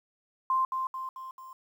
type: tone with echo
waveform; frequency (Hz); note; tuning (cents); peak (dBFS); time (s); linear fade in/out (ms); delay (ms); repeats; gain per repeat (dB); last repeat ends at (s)
sine; 1046.5; C6; 0; -23; 0.5-0.65; 2; 220; 4; -5; 1.53
effects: 10-bit